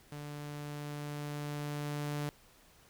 sawtooth tone with level ramp, 146.83 Hz, D3, in tune, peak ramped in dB -38 to -30 dBFS, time 0.12-2.29 s, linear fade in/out 0 ms, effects pink hiss -62 dBFS RMS until 2.89 s

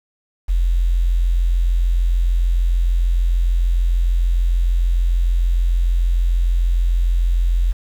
sine tone with quantisation, 43.35 Hz, F1, 12 cents flat, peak -13 dBFS, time 0.48-7.73 s, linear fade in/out 20 ms, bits 7, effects none

